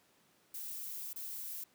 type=noise with dropouts; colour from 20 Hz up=violet; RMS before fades=-43 dBFS; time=0.54-1.64 s; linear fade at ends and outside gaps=5 ms; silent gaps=1.132-1.159 s; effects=pink hiss -69 dBFS RMS until 1.74 s + high-pass 150 Hz 12 dB/octave